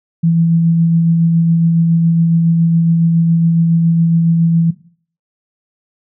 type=tone with tremolo; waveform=sine; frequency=166.3 Hz; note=E3; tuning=16 cents sharp; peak=-8 dBFS; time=0.23-4.71 s; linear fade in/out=10 ms; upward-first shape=sine; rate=7.2 Hz; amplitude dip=25%; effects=noise-tail reverb RT60 0.5 s tail -17 dB re dry